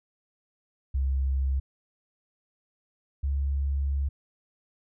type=tone pair in turn; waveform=sine; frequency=67 / 69.5 Hz; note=C2 / C#2; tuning=+42 / +5 cents; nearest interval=minor second; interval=63 cents; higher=second; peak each=-23 / -24 dBFS; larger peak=first; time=0.94-1.6 / 3.23-4.09 s; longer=second; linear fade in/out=10 ms; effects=none